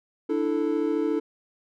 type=chord; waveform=triangle; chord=D suspended second; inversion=none; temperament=equal with one note detuned; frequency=295.7 / 329.6 / 440 Hz; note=D4 / E4 / A4; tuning=+12 / 0 / 0 cents; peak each=-25 dBFS; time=0.29-1.2 s; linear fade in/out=10 ms; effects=none